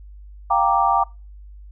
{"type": "chord", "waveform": "sine", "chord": "G minor seventh", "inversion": "third", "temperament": "equal", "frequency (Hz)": [698.5, 784, 932.3, 1174.7], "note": ["F5", "G5", "Bb5", "D6"], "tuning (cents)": [0, 0, 0, 0], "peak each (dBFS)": [-23, -19, -20, -20], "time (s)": [0.5, 1.04], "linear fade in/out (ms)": 10, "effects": ["noise-tail reverb RT60 0.3 s tail -25 dB re dry", "added 50 Hz sine -38 dBFS peak until 1.71 s"]}